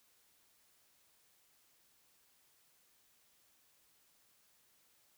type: silence
effects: white hiss -71 dBFS RMS until 5.17 s